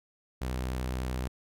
sawtooth tone with vibrato, 63.3 Hz, B1, 43 cents sharp, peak -27 dBFS, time 0.41-1.28 s, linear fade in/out 10 ms, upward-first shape square, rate 10 Hz, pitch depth 9 cents each way, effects none

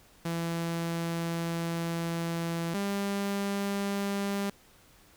sawtooth tone pair in turn, 167.6 / 199.69 Hz, E3 / G3, +29 / +32 cents, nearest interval minor third, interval 303 cents, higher second, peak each -26 / -25 dBFS, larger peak second, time 0.25-2.74 / 2.74-4.5 s, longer first, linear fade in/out 5 ms, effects pink hiss -59 dBFS RMS until 5.16 s

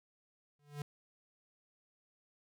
square tone with exponential growth, 145.8 Hz, D3, 12 cents flat, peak -37 dBFS, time 0.59-0.82 s, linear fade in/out 2 ms, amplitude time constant 49 ms, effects none

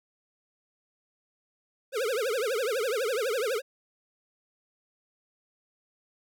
square tone with vibrato, 476.3 Hz, A#4, 37 cents sharp, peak -27 dBFS, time 1.92-3.62 s, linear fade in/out 50 ms, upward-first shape triangle, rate 12 Hz, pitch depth 290 cents each way, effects none

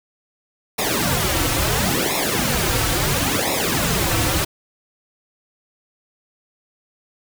pink noise with flanger, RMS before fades -20 dBFS, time 0.78-4.45 s, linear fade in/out 10 ms, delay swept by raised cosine 0.65 to 4.95 ms, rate 0.73 Hz, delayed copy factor -0.95, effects none

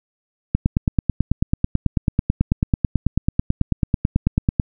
click train, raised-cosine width 5 ms, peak -3 dBFS, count 38, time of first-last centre 0.55-4.598 s, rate 9.14 Hz, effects none

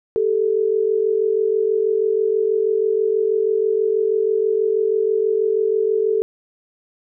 sine tone pair together, 393.8 / 440 Hz, G4 / A4, +8 / 0 cents, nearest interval major second, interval 192 cents, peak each -20 / -17 dBFS, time 0.16-6.22 s, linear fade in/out 0 ms, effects none

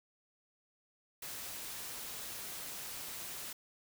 white noise, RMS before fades -44 dBFS, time 1.22-3.53 s, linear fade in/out 5 ms, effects none

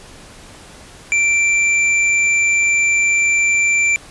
square tone, 2349 Hz, D7, in tune, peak -13 dBFS, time 1.12-3.96 s, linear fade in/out 0 ms, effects pink hiss -40 dBFS RMS until 4.1 s + resampled to 24000 Hz

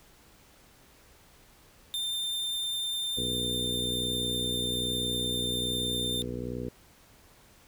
45% pulse tone, 3595 Hz, A7, 36 cents sharp, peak -30 dBFS, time 1.94-6.22 s, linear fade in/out 0 ms
harmonic tone, 61.2 Hz, B1, 15 cents flat, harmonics 1 / 2 / 3 / 4 / 5 / 6 / 7 / 8, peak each -42 / -39 / -43 / -38 / -43 / -43 / -41 / -41 dBFS, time 3.17-6.69 s, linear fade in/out 5 ms
effects pink hiss -58 dBFS RMS until 7.67 s

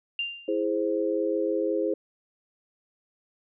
sine tone with exponential decay, 2790 Hz, F7, 2 cents flat, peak -24 dBFS, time 0.19-0.64 s, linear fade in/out 2 ms, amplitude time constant 97 ms
sine chord, E augmented, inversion none, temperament equal, 329.6 / 415.3 / 523.3 Hz, E4 / G#4 / B#4, 0 / 0 / 0 cents, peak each -28 dBFS, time 0.48-1.94 s, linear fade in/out 5 ms
effects none

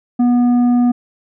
triangle tone with tanh clipping, 243.6 Hz, B3, 24 cents flat, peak -11 dBFS, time 0.19-0.92 s, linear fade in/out 10 ms, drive 11 dB, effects none

